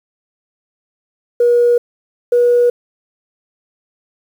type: tone pair in turn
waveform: sine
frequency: 480 / 483.6 Hz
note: B4 / B4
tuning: -49 / -36 cents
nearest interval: unison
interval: 13 cents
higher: second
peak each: -7 dBFS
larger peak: neither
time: 1.4-1.78 / 2.32-2.7 s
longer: neither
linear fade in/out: 5 ms
effects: tanh soft clip ceiling -4 dBFS + 7-bit